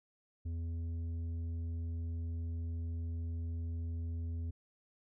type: tone with tanh clipping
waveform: sine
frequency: 83.4 Hz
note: E2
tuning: 21 cents sharp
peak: -37 dBFS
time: 0.45-4.51 s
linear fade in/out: 10 ms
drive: 7 dB
effects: none